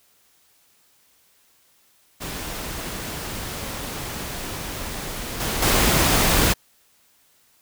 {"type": "noise with level steps", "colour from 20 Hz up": "pink", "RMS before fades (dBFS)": [-31, -25, -18], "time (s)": [2.2, 6.54], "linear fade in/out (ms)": 20, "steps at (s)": [5.4, 5.62], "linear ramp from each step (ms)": 5, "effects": ["white hiss -60 dBFS RMS until 7.61 s"]}